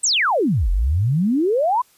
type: exponential two-way sweep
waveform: sine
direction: down then up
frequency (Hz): 8670 to 41.06 to 1050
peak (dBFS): -15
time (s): 0.03-1.82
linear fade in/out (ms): 10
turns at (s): 0.7
effects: white hiss -56 dBFS RMS until 1.97 s + resampled to 32000 Hz